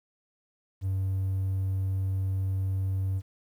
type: tone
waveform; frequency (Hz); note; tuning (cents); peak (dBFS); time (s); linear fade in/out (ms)
triangle; 95.6; G2; -43; -23; 0.81-3.22; 50
effects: tanh soft clip ceiling -20 dBFS + 10-bit